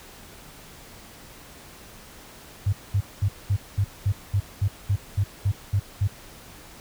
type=tone bursts; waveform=sine; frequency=99.5 Hz; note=G2; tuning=26 cents sharp; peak=-18 dBFS; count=13; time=2.66-6.077 s; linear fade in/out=10 ms; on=69 ms; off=210 ms; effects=pink hiss -46 dBFS RMS until 6.8 s